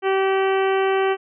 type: harmonic tone with a mistuned harmonic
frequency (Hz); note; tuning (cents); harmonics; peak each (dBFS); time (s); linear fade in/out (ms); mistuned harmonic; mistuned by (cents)
385.5; G4; -29; 1 / 2 / 3 / 4 / 5 / 6 / 7 / 8; -18 / -24 / -28 / -30 / -32 / -34 / -35 / -36; 0.02-1.17; 50; 8; -17
effects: none